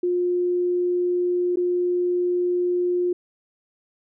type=tone with dropouts; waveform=sine; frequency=355.7 Hz; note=F4; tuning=32 cents sharp; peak=-19 dBFS; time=0.03-3.13 s; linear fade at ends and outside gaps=5 ms; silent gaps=1.559-1.57 s; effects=none